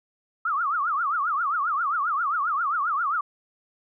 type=tone with vibrato; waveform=sine; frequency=1251 Hz; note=D#6; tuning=9 cents sharp; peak=-22 dBFS; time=0.45-3.21 s; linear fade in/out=5 ms; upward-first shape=triangle; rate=7.5 Hz; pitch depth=260 cents each way; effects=none